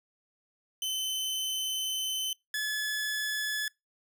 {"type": "tone pair in turn", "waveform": "sawtooth", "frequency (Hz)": [3053, 1713.4], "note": ["G7", "A6"], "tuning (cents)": [-46, -46], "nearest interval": "minor seventh", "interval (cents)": 1000, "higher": "first", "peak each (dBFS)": [-27, -26], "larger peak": "second", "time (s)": [[0.82, 2.33], [2.54, 3.68]], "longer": "first", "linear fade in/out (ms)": 2, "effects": ["noise-tail reverb RT60 0.2 s tail -25 dB re dry"]}